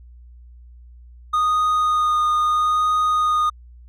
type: tone with vibrato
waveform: triangle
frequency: 1234 Hz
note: D#6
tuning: 15 cents flat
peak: -14 dBFS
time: 1.33-3.5 s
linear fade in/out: 10 ms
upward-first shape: sine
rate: 0.76 Hz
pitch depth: 11 cents each way
effects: added 60 Hz sine -41 dBFS peak until 3.88 s

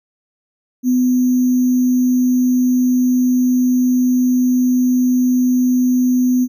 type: tone with sample-and-hold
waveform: sine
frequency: 251.4 Hz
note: B3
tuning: 31 cents sharp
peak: -11 dBFS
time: 0.83-6.48 s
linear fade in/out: 50 ms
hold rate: 6300 Hz
effects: none

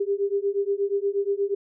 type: beating tone pair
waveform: sine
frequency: 395.7 / 404.1 Hz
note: G4 / G#4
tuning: +16 / -47 cents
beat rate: 8.4 Hz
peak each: -25 dBFS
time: 0-1.55 s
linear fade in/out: 10 ms
effects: none

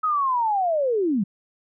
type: linear sweep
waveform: sine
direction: down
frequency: 1284 to 179 Hz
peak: -19 dBFS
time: 0.03-1.24 s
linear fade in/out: 10 ms
effects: none

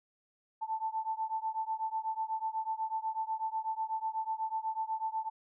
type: beating tone pair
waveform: sine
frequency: 880 / 888.1 Hz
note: A5 / A5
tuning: 0 / +16 cents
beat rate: 8.1 Hz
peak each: -35 / -36 dBFS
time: 0.61-5.3 s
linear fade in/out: 20 ms
effects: none

